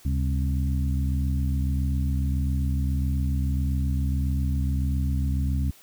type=harmonic tone with a mistuned harmonic; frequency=67.3 Hz; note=C2; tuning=49 cents sharp; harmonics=1 / 2 / 3 / 4; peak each=-23 / -29 / -33 / -35 dBFS; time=0.05-5.71 s; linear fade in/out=5 ms; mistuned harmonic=1; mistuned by=+140 cents; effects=white hiss -53 dBFS RMS until 5.82 s